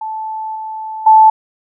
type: tone with level steps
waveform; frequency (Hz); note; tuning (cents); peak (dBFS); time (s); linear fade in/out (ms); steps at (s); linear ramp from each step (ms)
sine; 875; A5; -10; -20 / -22 / -3; 0.01-1.3; 5; 0.55 / 1.06; 10
effects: none